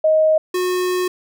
sine / square tone pair in turn, 627 / 363.6 Hz, D#5 / F#4, +13 / -30 cents, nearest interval major sixth, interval 943 cents, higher first, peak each -11 / -18 dBFS, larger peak first, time 0.04-0.38 / 0.54-1.08 s, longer second, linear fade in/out 5 ms, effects none

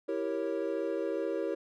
triangle chord, E diminished seventh, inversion none, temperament equal with one note detuned, 329.6 / 392 / 466.2 / 551.5 Hz, E4 / G4 / Bb4 / Db5, 0 / 0 / 0 / -9 cents, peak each -34 dBFS, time 0.08-1.55 s, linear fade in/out 10 ms, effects none

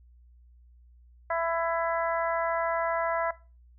harmonic tone, 332.9 Hz, E4, 17 cents sharp, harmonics 2 / 3 / 4 / 5 / 6, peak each -28 / -32 / -34 / -36 / -38 dBFS, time 1.3-3.31 s, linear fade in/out 5 ms, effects noise-tail reverb RT60 0.3 s tail -18 dB re dry + added 60 Hz sine -53 dBFS peak until 3.78 s

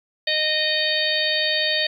harmonic tone with a mistuned harmonic, 617 Hz, D#5, 15 cents flat, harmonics 1 / 3 / 4 / 5 / 6 / 7, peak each -27 / -25 / -30 / -27 / -24 / -26 dBFS, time 0.27-1.87 s, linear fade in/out 5 ms, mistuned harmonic 7, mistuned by +69 cents, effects 9-bit

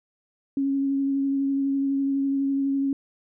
sine tone with vibrato, 274.9 Hz, C#4, 14 cents flat, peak -21 dBFS, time 0.57-2.93 s, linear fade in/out 2 ms, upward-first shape triangle, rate 12 Hz, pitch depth 17 cents each way, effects none

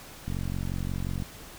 click train, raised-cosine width 5 ms, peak -20 dBFS, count 44, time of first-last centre 0.28-1.223 s, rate 45.6 Hz, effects pink hiss -46 dBFS RMS until 1.58 s

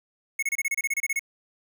square tone bursts, 2187 Hz, C#7, 24 cents flat, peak -24 dBFS, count 13, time 0.39-1.194 s, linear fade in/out 5 ms, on 36 ms, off 28 ms, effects none

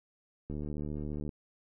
click train, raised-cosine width 3 ms, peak -26 dBFS, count 60, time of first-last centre 0.5-1.292 s, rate 74.5 Hz, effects none

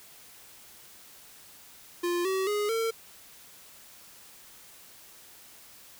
square tone with pitch steps, 349.2 / 380.8 / 415.3 / 452.9 Hz, F4 / F#4 / G#4 / A#4, 0 / +50 / 0 / -50 cents, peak -27 dBFS, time 2.03-2.91 s, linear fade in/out 10 ms, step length 220 ms, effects white hiss -52 dBFS RMS until 5.99 s

